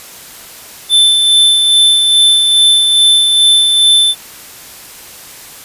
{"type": "tone with tremolo", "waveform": "square", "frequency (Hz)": 3532, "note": "A7", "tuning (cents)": 6, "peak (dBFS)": -5, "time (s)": [0.89, 4.15], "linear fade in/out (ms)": 50, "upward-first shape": "sine", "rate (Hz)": 2.4, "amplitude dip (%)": 35, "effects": ["white hiss -33 dBFS RMS until 5.64 s", "resampled to 32000 Hz"]}